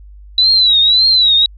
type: tone with vibrato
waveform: sine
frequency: 3943 Hz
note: B7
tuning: 4 cents flat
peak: -7 dBFS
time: 0.38-1.46 s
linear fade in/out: 2 ms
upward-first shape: triangle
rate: 1.8 Hz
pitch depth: 130 cents each way
effects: added 50 Hz sine -34 dBFS peak until 1.57 s